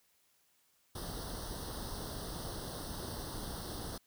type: noise with comb filter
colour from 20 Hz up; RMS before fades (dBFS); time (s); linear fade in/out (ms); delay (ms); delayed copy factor
pink; -42; 0.95-3.98; 5; 0.21; +1
effects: white hiss -72 dBFS RMS until 4.06 s